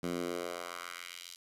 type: tone with high-pass filter sweep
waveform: 10% pulse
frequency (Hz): 87.31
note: F2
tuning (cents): 0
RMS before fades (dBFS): -40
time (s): 0.03-1.36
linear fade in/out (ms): 5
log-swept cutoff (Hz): 180 to 4300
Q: 1.4
effects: resampled to 32000 Hz + 10-bit